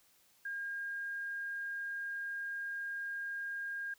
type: tone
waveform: sine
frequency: 1616 Hz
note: G#6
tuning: 48 cents flat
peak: -37 dBFS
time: 0.45-3.94 s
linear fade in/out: 5 ms
effects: white hiss -68 dBFS RMS until 3.98 s